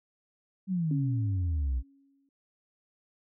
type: exponential sweep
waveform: sine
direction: down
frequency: 196 to 58.4 Hz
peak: -26 dBFS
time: 0.67-1.83 s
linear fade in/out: 50 ms
type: tone with exponential decay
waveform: sine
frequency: 276 Hz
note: C#4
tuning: 7 cents flat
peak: -29 dBFS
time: 0.91-2.29 s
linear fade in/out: 2 ms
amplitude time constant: 300 ms
effects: none